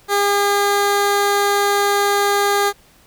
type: tone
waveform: 15% pulse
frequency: 404.7 Hz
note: G#4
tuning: 45 cents flat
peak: -8 dBFS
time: 0.08-2.73 s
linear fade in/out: 50 ms
effects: pink hiss -51 dBFS RMS until 3.06 s